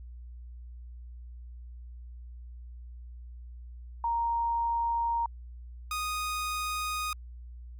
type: tone pair in turn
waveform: sine / sawtooth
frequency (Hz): 932.3 / 1241.6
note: A#5 / D#6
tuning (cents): 0 / -4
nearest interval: perfect fourth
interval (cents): 496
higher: second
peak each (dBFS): -26 / -27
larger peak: first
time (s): 4.04-5.26 / 5.91-7.13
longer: neither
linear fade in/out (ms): 2
effects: added 60 Hz sine -42 dBFS peak until 7.79 s